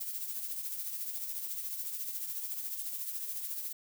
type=noise with tremolo; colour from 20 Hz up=violet; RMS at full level=-36 dBFS; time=0-3.73 s; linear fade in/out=10 ms; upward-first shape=triangle; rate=14 Hz; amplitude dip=55%; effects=none